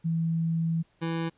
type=tone pair in turn; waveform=sine / 25% pulse; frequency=164.4 / 165.13 Hz; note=E3 / E3; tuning=-4 / +3 cents; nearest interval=unison; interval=7 cents; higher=second; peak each=-24 dBFS; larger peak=neither; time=0.04-0.83 / 1.01-1.3 s; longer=first; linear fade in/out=20 ms; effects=pink hiss -67 dBFS RMS until 1.37 s + resampled to 8000 Hz